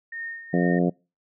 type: tone with tremolo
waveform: sine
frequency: 1837 Hz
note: A#6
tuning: 26 cents flat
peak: -30 dBFS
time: 0.12-0.79 s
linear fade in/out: 5 ms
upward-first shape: sine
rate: 2.2 Hz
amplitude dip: 70%
type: harmonic tone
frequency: 88 Hz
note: F2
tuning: 14 cents sharp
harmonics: 2 / 3 / 4 / 5 / 6 / 7 / 8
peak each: -21 / -25 / -27 / -29 / -31 / -32 / -33 dBFS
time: 0.53-0.9 s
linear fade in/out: 10 ms
effects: noise-tail reverb RT60 0.3 s tail -26 dB re dry